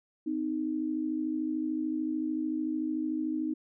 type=tone pair together; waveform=sine; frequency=257.2 / 310.7 Hz; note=C4 / D#4; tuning=-30 / -2 cents; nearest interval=minor third; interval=328 cents; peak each=-34 / -30 dBFS; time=0.26-3.54 s; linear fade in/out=10 ms; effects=none